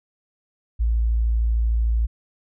sine tone, 56.6 Hz, A1, 50 cents sharp, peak -17 dBFS, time 0.79-2.07 s, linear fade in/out 20 ms, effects none

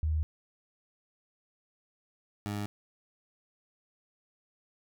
sine / 20% pulse tone pair in turn, 77.78 / 103.11 Hz, D#2 / G#2, 0 / -12 cents, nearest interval perfect fourth, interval 488 cents, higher second, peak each -26 / -28 dBFS, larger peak first, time 0.03-0.23 / 2.46-2.66 s, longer neither, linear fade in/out 0 ms, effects none

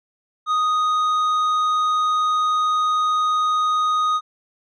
sine tone with tanh clipping, 1244.5 Hz, D#6, in tune, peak -18 dBFS, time 0.46-4.21 s, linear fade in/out 50 ms, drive 7 dB, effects none

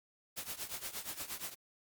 white noise with tremolo, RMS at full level -39 dBFS, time 0.36-1.55 s, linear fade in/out 20 ms, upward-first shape triangle, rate 8.5 Hz, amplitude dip 90%, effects Opus 48 kbps

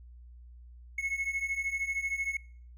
triangle beating tone pair, 2180 / 2193 Hz, C#7 / C#7, -29 / -19 cents, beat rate 13 Hz, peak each -33 / -31 dBFS, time 0.98-2.37 s, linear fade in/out 5 ms, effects noise-tail reverb RT60 0.5 s tail -22 dB re dry + added 60 Hz sine -48 dBFS peak until 2.77 s

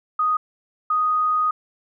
sine tone pair in turn, 1244.5 / 1244.5 Hz, D#6 / D#6, 0 / 0 cents, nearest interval unison, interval 0 cents, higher neither, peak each -17 dBFS, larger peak neither, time 0.19-0.37 / 0.9-1.51 s, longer second, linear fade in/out 5 ms, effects none

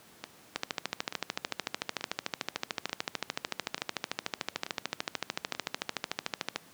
two click trains, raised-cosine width 0.2 ms, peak -12 / -19 dBFS, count 82 / 7, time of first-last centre 0.56-6.56 / 0.24-5.55 s, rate 13.5 / 1.13 Hz, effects pink hiss -56 dBFS RMS until 6.73 s + high-pass 150 Hz 12 dB/octave

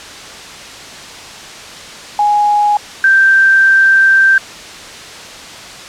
sine tone pair in turn, 830.6 / 1568 Hz, G#5 / G6, 0 / 0 cents, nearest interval major seventh, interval 1100 cents, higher second, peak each -8 / -5 dBFS, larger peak second, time 2.19-2.77 / 3.04-4.38 s, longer second, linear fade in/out 2 ms, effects white hiss -30 dBFS RMS until 5.88 s + low-pass 6000 Hz 12 dB/octave

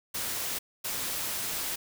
white noise bursts at uneven times, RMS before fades -33 dBFS, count 2, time 0.14-0.59 / 0.84-1.76 s, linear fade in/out 10 ms, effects none

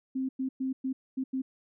sine tone bursts at uneven times, 262.8 Hz, C4, 8 cents sharp, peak -28 dBFS, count 6, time 0.15-0.29 / 0.39-0.49 / 0.6-0.73 / 0.84-0.93 / 1.17-1.24 / 1.33-1.42 s, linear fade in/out 10 ms, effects none

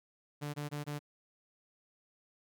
sawtooth tone bursts, 146.83 Hz, D3, in tune, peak -33 dBFS, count 4, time 0.41-0.993 s, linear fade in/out 20 ms, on 130 ms, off 21 ms, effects none

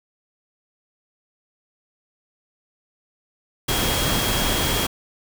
sine tone in noise, 3270 Hz, G#7, 28 cents flat, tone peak -28 dBFS, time 3.68-4.87 s, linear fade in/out 10 ms, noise pink, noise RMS -22 dBFS, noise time 3.68-4.87 s, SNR -9 dB, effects none

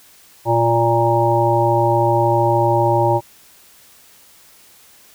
harmonic tone, 116.54 Hz, A#2, in tune, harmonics 1 / 3 / 5 / 7 / 8, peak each -19 / -19 / -19 / -19 / -19 dBFS, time 0.45-3.21 s, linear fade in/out 50 ms, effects white hiss -48 dBFS RMS until 5.14 s

